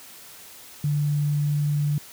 sine tone, 146.8 Hz, D3, in tune, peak -20 dBFS, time 0.84-1.98 s, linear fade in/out 2 ms, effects white hiss -45 dBFS RMS until 2.12 s + high-pass 60 Hz 12 dB/octave

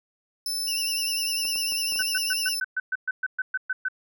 sawtooth tone, 5274 Hz, E8, in tune, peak -24 dBFS, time 0.46-2.6 s, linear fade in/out 2 ms
35% pulse tone with vibrato, 2794 Hz, F7, in tune, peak -27 dBFS, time 0.67-2.55 s, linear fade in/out 10 ms, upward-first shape triangle, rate 10 Hz, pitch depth 82 cents each way
clicks, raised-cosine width 1 ms, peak -29 dBFS, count 6, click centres 1.452 / 1.559 / 1.722 / 1.923 / 1.959 / 2.006 s
sine tone bursts, 1518 Hz, F#6, 44 cents sharp, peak -23 dBFS, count 13, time 1.99-3.885 s, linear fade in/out 5 ms, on 35 ms, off 120 ms
effects none

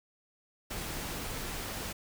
pink noise, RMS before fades -38 dBFS, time 0.7-1.93 s, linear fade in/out 10 ms, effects none

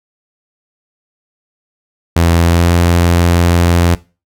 sawtooth tone with pitch glide, 84.5 to 86.23 Hz, E2 to F2, +43 to -21 cents, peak -4 dBFS, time 2.16-3.95 s, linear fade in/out 5 ms, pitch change +36 cents, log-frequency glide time 2.42-2.71 s, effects noise-tail reverb RT60 0.3 s tail -19 dB re dry

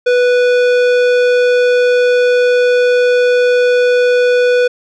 sine tone with tanh clipping, 492.9 Hz, B4, 3 cents flat, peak -10 dBFS, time 0.06-4.68 s, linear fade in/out 10 ms, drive 16 dB, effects none

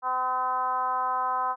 sine tone with frequency modulation, 1020 Hz, C6, 44 cents flat, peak -24 dBFS, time 0.02-1.56 s, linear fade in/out 50 ms, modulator 254 Hz, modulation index 1.1, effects none

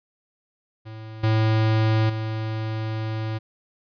square tone with level steps, 110 Hz, A2, in tune, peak -36 / -18 / -26 dBFS, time 0.85-3.39 s, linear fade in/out 20 ms, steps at 1.23 / 2.09 s, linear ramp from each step 10 ms, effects resampled to 11025 Hz

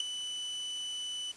40% pulse tone with ADSR envelope, 2987 Hz, F#7, 16 cents sharp, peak -24 dBFS, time 0-1.32 s, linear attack 4 ms, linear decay 6 ms, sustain -11 dB, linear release 8 ms, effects white hiss -53 dBFS RMS until 1.36 s + resampled to 22050 Hz

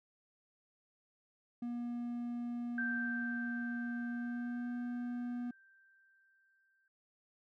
triangle tone with pitch glide, 239.5 to 243.1 Hz, A#3 to B3, +47 to -27 cents, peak -35 dBFS, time 1.62-5.51 s, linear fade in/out 5 ms, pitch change +26 cents, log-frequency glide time 4.09-4.71 s
sine tone with exponential decay, 1568 Hz, G6, in tune, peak -34 dBFS, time 2.78-6.88 s, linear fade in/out 2 ms, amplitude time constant 890 ms
effects none

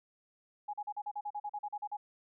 sine tone bursts, 830.6 Hz, G#5, in tune, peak -35 dBFS, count 14, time 0.68-1.97 s, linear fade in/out 10 ms, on 55 ms, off 40 ms, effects none

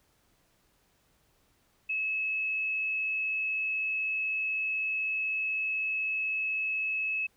sine tone, 2588 Hz, E7, 32 cents flat, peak -28 dBFS, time 1.89-7.27 s, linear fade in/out 10 ms, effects pink hiss -69 dBFS RMS until 7.36 s

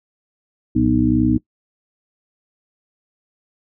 harmonic tone with a mistuned harmonic, 62 Hz, B1, 7 cents sharp, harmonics 1 / 2 / 3 / 4 / 5, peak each -25 / -22 / -24 / -17 / -17 dBFS, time 0.75-1.38 s, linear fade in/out 10 ms, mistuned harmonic 2, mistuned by -120 cents, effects noise-tail reverb RT60 0.1 s tail -21 dB re dry

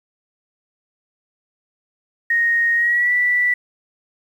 sine tone with pitch glide, 1864.7 to 1965.3 Hz, A#6 to B6, 0 to -9 cents, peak -14 dBFS, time 2.3-3.54 s, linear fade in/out 5 ms, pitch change +91 cents, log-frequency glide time 2.75-3.12 s, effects 8-bit

